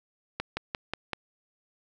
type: slowing click train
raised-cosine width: 0.3 ms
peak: -14 dBFS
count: 5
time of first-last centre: 0.4-1.133 s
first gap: 170 ms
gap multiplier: 1.05
effects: none